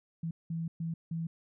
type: tone bursts at uneven times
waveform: sine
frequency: 164.81 Hz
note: E3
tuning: in tune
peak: -32 dBFS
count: 4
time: 0.23-0.31 / 0.5-0.68 / 0.8-0.94 / 1.11-1.27 s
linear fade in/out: 5 ms
effects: none